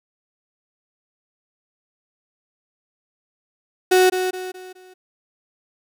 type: tone with echo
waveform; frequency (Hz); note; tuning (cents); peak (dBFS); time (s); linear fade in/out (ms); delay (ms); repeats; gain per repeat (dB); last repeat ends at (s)
35% pulse; 369.6; F#4; -2; -10; 3.91-4.1; 10; 210; 4; -8; 4.94
effects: none